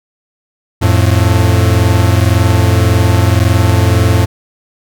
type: tone pair together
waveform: 45% pulse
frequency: 88.17 / 110 Hz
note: F2 / A2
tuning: +17 / 0 cents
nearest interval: major third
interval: 383 cents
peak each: -10 dBFS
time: 0.81-4.26 s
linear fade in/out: 20 ms
effects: none